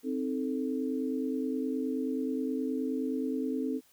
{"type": "chord", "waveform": "sine", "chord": "A diminished", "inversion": "first", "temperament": "equal", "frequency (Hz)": [261.6, 311.1, 440], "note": ["C4", "Eb4", "A4"], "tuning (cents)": [0, 0, 0], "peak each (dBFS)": [-31, -36, -36], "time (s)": [0.03, 3.81], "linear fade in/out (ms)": 50, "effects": ["white hiss -64 dBFS RMS until 3.92 s"]}